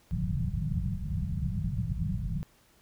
white low-pass noise, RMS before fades -31 dBFS, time 0.11-2.43 s, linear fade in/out 0 ms, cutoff 190 Hz, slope 96 dB/octave, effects pink hiss -63 dBFS RMS until 2.81 s

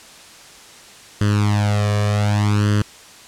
sawtooth tone with flanger, 103.83 Hz, G#2, in tune, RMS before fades -17 dBFS, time 1.21-2.82 s, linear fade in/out 0 ms, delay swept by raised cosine 0.64 to 1.74 ms, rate 0.66 Hz, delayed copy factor +0.9, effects white hiss -42 dBFS RMS until 3.27 s + low-pass 8000 Hz 12 dB/octave

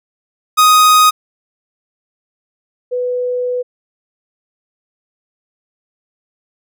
45% pulse / sine tone pair in turn, 1249 / 495.7 Hz, D#6 / B4, +6 / +6 cents, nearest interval octave + major third, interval 1600 cents, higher first, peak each -6 / -15 dBFS, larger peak first, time 0.57-1.11 / 2.91-3.63 s, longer second, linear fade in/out 20 ms, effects none

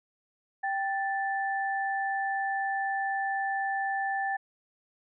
sine tone pair together, 784 / 1760 Hz, G5 / A6, 0 / 0 cents, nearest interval octave + major second, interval 1400 cents, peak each -29 / -32 dBFS, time 0.63-4.37 s, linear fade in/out 10 ms, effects none

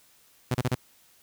sawtooth tone bursts, 125.7 Hz, B2, 31 cents sharp, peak -19 dBFS, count 4, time 0.51-0.75 s, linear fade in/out 5 ms, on 36 ms, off 32 ms, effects white hiss -60 dBFS RMS until 1.22 s

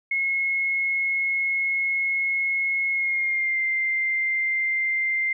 sine tone with pitch glide, 2171 to 2092 Hz, C#7 to C7, -37 to -1 cents, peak -21 dBFS, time 0.11-5.33 s, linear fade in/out 5 ms, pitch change -64 cents, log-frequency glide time 2.91-3.6 s, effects none

